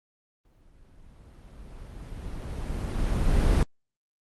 brown noise with exponential growth, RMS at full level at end -19 dBFS, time 0.45-3.63 s, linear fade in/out 2 ms, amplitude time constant 690 ms, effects Opus 24 kbps

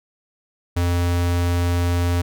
square tone, 87.3 Hz, F2, in tune, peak -18 dBFS, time 0.76-2.22 s, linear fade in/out 10 ms, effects none

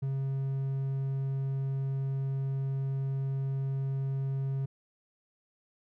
triangle tone, 135.5 Hz, C#3, 39 cents flat, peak -27 dBFS, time 0.02-4.66 s, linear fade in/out 10 ms, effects none

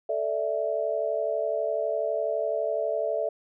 sine chord, A suspended fourth, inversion none, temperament equal, 440 / 587.3 / 659.3 Hz, A4 / D5 / E5, 0 / 0 / 0 cents, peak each -31 / -29 / -28 dBFS, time 0.09-3.29 s, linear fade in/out 5 ms, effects none

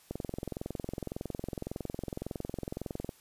click train, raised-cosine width 2 ms, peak -22 dBFS, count 66, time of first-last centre 0.11-3.092 s, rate 21.8 Hz, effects white hiss -61 dBFS RMS until 3.2 s + resampled to 32000 Hz

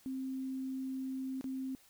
sine tone with dropouts, 263.3 Hz, C4, 11 cents sharp, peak -36 dBFS, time 0.06-1.75 s, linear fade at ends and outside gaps 0 ms, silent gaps 1.411-1.442 s, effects white hiss -64 dBFS RMS until 1.89 s

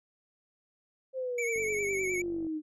sine exponential sweep, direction down, 529 to 303.3 Hz, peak -31 dBFS, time 1.13-2.62 s, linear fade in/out 50 ms
square tone with vibrato, 2258 Hz, C#7, 31 cents sharp, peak -32 dBFS, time 1.38-2.22 s, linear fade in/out 5 ms, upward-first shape triangle, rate 9.8 Hz, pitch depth 74 cents each way
click train, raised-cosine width 2 ms, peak -35 dBFS, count 45, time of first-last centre 1.56-2.467 s, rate 48.5 Hz
effects resampled to 24000 Hz

